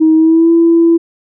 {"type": "tone with pitch glide", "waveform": "sine", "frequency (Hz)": [316.9, 334.2], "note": ["D#4", "E4"], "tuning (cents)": [32, 24], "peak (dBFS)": -4, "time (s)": [0, 0.98], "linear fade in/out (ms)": 20, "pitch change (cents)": 92, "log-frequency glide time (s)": [0.15, 0.51], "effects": ["tanh soft clip ceiling 0 dBFS"]}